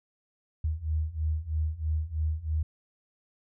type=beating tone pair; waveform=sine; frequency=76.5 / 79.6 Hz; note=D#2 / D#2; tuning=-29 / +40 cents; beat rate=3.1 Hz; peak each=-31 / -29 dBFS; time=0.64-2.63 s; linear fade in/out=5 ms; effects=none